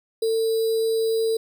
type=tone with sample-and-hold; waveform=sine; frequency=449 Hz; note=A4; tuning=35 cents sharp; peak=-19 dBFS; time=0.22-1.37 s; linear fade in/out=5 ms; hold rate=4410 Hz; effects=none